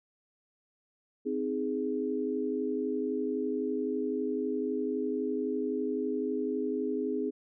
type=chord; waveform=sine; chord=Ab major; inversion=first; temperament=just; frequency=259.6 / 311.5 / 415.3 Hz; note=C4 / Eb4 / Ab4; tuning=-13 / +2 / 0 cents; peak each=-33 / -35 / -32 dBFS; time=1.25-7.31 s; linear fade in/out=20 ms; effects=none